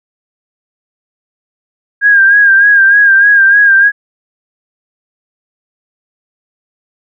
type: tone with vibrato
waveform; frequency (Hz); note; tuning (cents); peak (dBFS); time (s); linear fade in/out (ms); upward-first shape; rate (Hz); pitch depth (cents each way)
sine; 1616; G#6; -48; -3; 2.01-3.92; 50; sine; 3.3; 52
effects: none